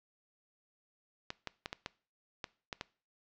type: clicks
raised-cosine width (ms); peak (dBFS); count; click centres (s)
0.2; -20; 8; 1.304 / 1.473 / 1.659 / 1.729 / 1.861 / 2.442 / 2.728 / 2.811
effects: noise-tail reverb RT60 0.4 s tail -21 dB re dry + low-pass 5000 Hz 12 dB/octave